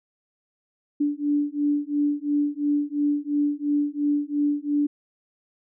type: beating tone pair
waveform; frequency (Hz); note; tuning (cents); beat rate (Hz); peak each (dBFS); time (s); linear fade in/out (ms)
sine; 290 / 292.9; D4 / D4; -22 / -5; 2.9; -24 / -24; 1-4.87; 10
effects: none